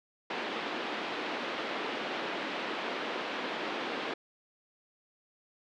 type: band-pass noise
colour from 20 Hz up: pink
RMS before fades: -36 dBFS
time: 0.3-4.14 s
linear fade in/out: 5 ms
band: 260 to 3600 Hz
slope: 24 dB/octave
effects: none